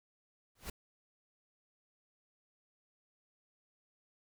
pink noise with exponential growth, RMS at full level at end -38 dBFS, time 0.55-0.7 s, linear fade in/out 5 ms, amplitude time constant 32 ms, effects none

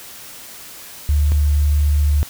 sine tone pair in turn, 73.42 / 73.42 Hz, D2 / D2, 0 / 0 cents, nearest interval unison, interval 0 cents, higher neither, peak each -12 dBFS, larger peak neither, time 1.09-1.32 / 1.32-2.23 s, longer second, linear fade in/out 0 ms, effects white hiss -37 dBFS RMS until 2.29 s

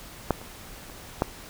clicks, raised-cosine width 1 ms, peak -7 / -28 / -29 / -7 dBFS, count 4, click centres 0.307 / 0.415 / 0.899 / 1.221 s, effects pink hiss -44 dBFS RMS until 1.49 s

